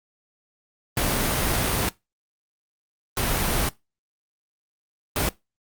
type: noise bursts at uneven times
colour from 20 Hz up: pink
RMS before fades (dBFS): -23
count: 3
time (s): 0.97-1.89 / 3.17-3.69 / 5.16-5.29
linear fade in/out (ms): 2
effects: noise-tail reverb RT60 0.2 s tail -20 dB re dry + Opus 32 kbps